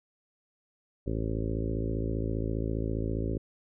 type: harmonic tone with a mistuned harmonic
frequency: 55 Hz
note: A1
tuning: in tune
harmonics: 1 / 2 / 3 / 4 / 5 / 6 / 7 / 8 / 9 / 10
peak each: -33 / -34 / -38 / -40 / -37 / -40 / -38 / -43 / -44 / -45 dBFS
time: 1.06-3.38 s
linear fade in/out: 10 ms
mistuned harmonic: 1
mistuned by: +19 cents
effects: none